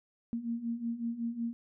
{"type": "beating tone pair", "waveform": "sine", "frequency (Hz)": [229.6, 235], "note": ["A#3", "A#3"], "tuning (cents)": [-26, 14], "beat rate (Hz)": 5.4, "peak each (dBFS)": [-38, -34], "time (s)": [0.33, 1.53], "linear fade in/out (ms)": 0, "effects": []}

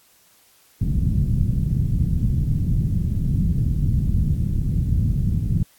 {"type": "low-pass noise", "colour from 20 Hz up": "white", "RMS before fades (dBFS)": -20, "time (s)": [0.81, 5.63], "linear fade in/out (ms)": 5, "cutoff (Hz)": 160, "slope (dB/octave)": 24, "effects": ["white hiss -56 dBFS RMS until 5.78 s", "AAC 64 kbps"]}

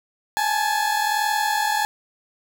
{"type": "tone pair together", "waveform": "30% pulse", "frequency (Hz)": [830.6, 871.9], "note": ["G#5", "A5"], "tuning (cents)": [0, -16], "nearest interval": "minor second", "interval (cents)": 84, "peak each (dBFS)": -20, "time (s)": [0.37, 1.85], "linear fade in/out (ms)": 0, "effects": []}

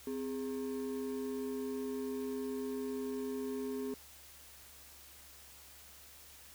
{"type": "ring-modulated tone", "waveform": "triangle", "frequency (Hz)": 335.5, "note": "E4", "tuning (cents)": 31, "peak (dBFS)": -31, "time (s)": [0.07, 3.94], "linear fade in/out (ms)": 2, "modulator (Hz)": 76.7, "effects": ["added 70 Hz sine -64 dBFS peak until 6.54 s", "white hiss -56 dBFS RMS until 6.54 s"]}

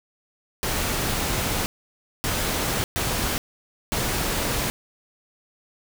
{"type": "noise bursts at uneven times", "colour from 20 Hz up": "pink", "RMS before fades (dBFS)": -25, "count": 4, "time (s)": [[0.63, 1.66], [2.24, 2.84], [2.96, 3.38], [3.92, 4.7]], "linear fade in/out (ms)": 0, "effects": []}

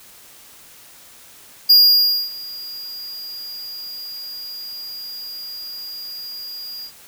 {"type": "tone with ADSR envelope", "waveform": "square", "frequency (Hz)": 4836, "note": "D8", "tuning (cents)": 50, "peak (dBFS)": -7, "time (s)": [1.69, 6.92], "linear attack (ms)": 14, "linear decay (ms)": 590, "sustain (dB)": -23, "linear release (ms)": 80, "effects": ["white hiss -45 dBFS RMS until 7.07 s"]}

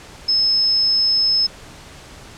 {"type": "tone", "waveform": "sine", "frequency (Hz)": 5200, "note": "E8", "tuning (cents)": -24, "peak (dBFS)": -13, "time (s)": [0.28, 1.47], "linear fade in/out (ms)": 10, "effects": ["pink hiss -40 dBFS RMS until 2.37 s", "low-pass 8000 Hz 12 dB/octave"]}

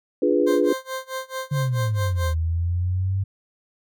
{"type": "chord", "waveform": "sine", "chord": "D diminished seventh", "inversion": "none", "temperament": "equal", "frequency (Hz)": [293.7, 349.2, 415.3, 493.9], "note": ["D4", "F4", "Ab4", "Cb5"], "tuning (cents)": [0, 0, 0, 0], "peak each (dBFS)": -22, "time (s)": [0.22, 0.73], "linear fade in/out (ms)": 5}
{"type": "tone with tremolo", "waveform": "20% pulse", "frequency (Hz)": 523.3, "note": "C5", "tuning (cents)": 0, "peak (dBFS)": -21, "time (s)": [0.46, 2.35], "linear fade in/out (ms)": 20, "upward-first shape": "sine", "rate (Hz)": 4.6, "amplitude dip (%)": 95}
{"type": "exponential two-way sweep", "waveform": "sine", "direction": "down then up", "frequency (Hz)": [146.83, 79.3, 98.1], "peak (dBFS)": -20, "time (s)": [1.51, 3.24], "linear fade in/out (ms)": 10, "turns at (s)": 2.31}
{"effects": []}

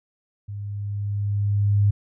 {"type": "tone with level ramp", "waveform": "sine", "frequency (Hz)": 101.9, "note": "G#2", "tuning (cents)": -32, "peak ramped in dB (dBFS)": [-30, -14], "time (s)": [0.48, 1.91], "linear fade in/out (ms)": 10, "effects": []}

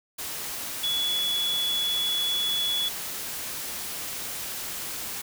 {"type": "tone in noise", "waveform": "sine", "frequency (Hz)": 3400, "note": "G#7", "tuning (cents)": 40, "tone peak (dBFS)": -24, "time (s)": [0.83, 2.89], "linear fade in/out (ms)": 10, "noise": "white", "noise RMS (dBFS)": -34, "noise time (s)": [0.18, 5.22], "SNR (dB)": 7, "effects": []}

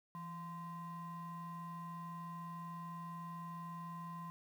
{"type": "ring-modulated tone", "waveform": "triangle", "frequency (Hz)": 433.1, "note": "A4", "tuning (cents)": -27, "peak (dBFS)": -39, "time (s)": [0.15, 4.3], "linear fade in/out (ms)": 0, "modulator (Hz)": 601, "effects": ["11-bit"]}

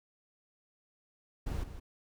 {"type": "noise with echo", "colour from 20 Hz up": "brown", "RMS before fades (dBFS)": -35, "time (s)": [1.46, 1.64], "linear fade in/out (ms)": 10, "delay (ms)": 160, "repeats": 1, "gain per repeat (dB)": -10, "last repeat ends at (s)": 1.8, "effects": []}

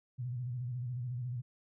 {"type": "tone with vibrato", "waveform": "sine", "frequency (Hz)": 123.47, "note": "B2", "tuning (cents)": 0, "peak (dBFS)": -35, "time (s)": [0.18, 1.42], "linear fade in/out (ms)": 20, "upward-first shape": "square", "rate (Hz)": 14, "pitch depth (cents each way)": 68, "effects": []}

